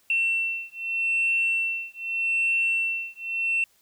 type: beating tone pair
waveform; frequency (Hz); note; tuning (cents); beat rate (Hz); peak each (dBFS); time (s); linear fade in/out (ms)
sine; 2700 / 2700.82; E7 / E7; +41 / +41; 0.82; -25; 0.1-3.64; 2
effects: tanh soft clip ceiling -16 dBFS + white hiss -63 dBFS RMS until 3.81 s